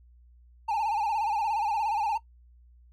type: tone with vibrato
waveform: triangle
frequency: 860 Hz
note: A5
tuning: 40 cents flat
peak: -23 dBFS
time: 0.68-2.18 s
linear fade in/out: 10 ms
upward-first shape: sine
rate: 17 Hz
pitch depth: 110 cents each way
effects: noise-tail reverb RT60 0.1 s tail -18 dB re dry + added 60 Hz sine -53 dBFS peak until 2.92 s